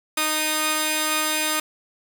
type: tone pair together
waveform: 5% pulse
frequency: 309.4 / 1235.5 Hz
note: D#4 / D#6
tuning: -10 / -13 cents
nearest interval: 2 octaves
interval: 2397 cents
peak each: -12 dBFS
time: 0.17-1.6 s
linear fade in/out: 5 ms
effects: none